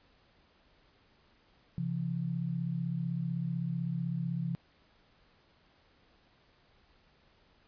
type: tone pair together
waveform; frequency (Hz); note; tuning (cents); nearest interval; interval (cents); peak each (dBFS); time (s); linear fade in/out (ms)
sine; 134.15 / 170; C3 / F3; +44 / -46; major third; 410; -35 / -33; 1.78-4.55; 0
effects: pink hiss -66 dBFS RMS until 7.67 s + resampled to 11025 Hz